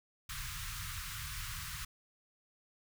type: band-stop noise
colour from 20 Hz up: pink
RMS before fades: -42 dBFS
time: 0.29-1.85 s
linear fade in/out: 5 ms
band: 150 to 1100 Hz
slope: 48 dB/octave
effects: none